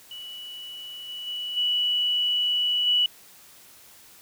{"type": "tone with level steps", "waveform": "sine", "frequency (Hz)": 2949, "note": "F#7", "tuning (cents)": -6, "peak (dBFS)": [-36, -33, -29, -21, -18], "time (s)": [0.11, 3.06], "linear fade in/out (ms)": 2, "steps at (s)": [1.08, 1.26, 1.56, 2.86], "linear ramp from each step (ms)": 20, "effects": ["white hiss -51 dBFS RMS until 4.21 s"]}